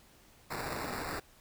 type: noise with sample-and-hold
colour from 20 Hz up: white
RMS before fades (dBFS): -38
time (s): 0.5-1.2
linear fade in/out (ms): 10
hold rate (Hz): 3150
effects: pink hiss -61 dBFS RMS until 1.4 s